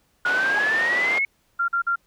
sine exponential sweep, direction up, 1436 to 2217 Hz, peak -19 dBFS, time 0.25-1.25 s, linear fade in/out 2 ms
pink band-pass noise, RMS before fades -30 dBFS, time 0.25-1.19 s, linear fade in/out 10 ms, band 450 to 2900 Hz, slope 12 dB/octave
sine tone with exponential growth, 840 Hz, G#5, 19 cents sharp, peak -20 dBFS, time 0.5-0.59 s, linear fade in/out 5 ms, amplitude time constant 19 ms
sine tone bursts, 1385 Hz, F6, 15 cents flat, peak -19 dBFS, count 3, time 1.59-1.959 s, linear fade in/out 10 ms, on 93 ms, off 45 ms
effects pink hiss -65 dBFS RMS until 2.06 s

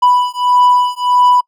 triangle beating tone pair, 987.8 / 989.4 Hz, B5 / B5, 0 / +3 cents, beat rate 1.6 Hz, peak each -10 dBFS, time 0.02-1.41 s, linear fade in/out 10 ms, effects noise-tail reverb RT60 0.1 s tail -26 dB re dry

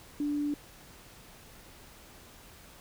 sine tone, 292.3 Hz, D4, 8 cents flat, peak -28 dBFS, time 0.2-0.54 s, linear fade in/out 2 ms, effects pink hiss -53 dBFS RMS until 2.8 s

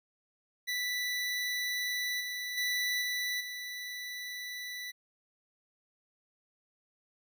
25% pulse tone with level steps, 1975.5 Hz, B6, in tune, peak -28 / -32 / -26 / -28 / -35 dBFS, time 0.67-4.92 s, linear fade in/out 20 ms, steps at 2.2 / 2.57 / 3.01 / 3.4 s, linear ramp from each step 10 ms, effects none

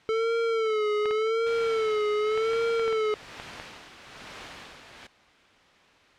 square tone with vibrato, 440 Hz, A4, in tune, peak -24 dBFS, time 0.09-3.14 s, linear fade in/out 0 ms, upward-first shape sine, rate 0.87 Hz, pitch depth 82 cents each way
clicks, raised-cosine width 0.3 ms, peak -19 dBFS, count 9, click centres 1.057 / 1.11 / 2.376 / 2.533 / 2.796 / 2.879 / 2.927 / 3.399 / 3.599 s
white noise with tremolo, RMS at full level -35 dBFS, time 1.46-5.07 s, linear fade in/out 5 ms, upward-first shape sine, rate 1.1 Hz, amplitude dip 55%
effects white hiss -56 dBFS RMS until 6.18 s + low-pass 3000 Hz 12 dB/octave

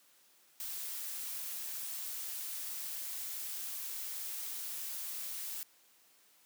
blue noise, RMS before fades -41 dBFS, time 0.6-5.63 s, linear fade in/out 0 ms, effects white hiss -66 dBFS RMS until 6.45 s + high-pass 200 Hz 12 dB/octave

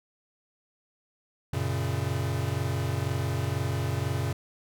square chord, F# major, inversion none, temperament equal, 92.5 / 116.54 / 138.59 Hz, F#2 / A#2 / C#3, 0 / 0 / 0 cents, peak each -32 dBFS, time 1.53-4.33 s, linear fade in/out 5 ms, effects none

